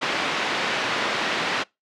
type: band-pass noise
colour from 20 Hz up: white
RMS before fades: -25 dBFS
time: 0.01-1.64 s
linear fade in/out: 20 ms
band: 210 to 2700 Hz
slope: 12 dB/octave
effects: noise-tail reverb RT60 0.2 s tail -24 dB re dry + low-pass 6000 Hz 12 dB/octave